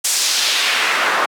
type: noise with band-pass filter sweep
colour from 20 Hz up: pink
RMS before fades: -17 dBFS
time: 0.04-1.26 s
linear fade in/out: 10 ms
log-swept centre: 7800 to 1100 Hz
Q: 1.3
effects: high-pass 300 Hz 12 dB/octave